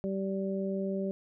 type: harmonic tone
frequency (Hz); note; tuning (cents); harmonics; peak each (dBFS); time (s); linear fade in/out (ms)
193.8; G3; -20; 1 / 2 / 3; -32 / -35 / -37; 0.04-1.11; 0
effects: none